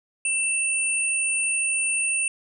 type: tone pair together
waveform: sine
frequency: 2665 / 9037 Hz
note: E7 / C#9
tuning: +18 / +32 cents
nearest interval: octave + major sixth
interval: 2114 cents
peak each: -24 dBFS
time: 0.25-2.28 s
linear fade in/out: 2 ms
effects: none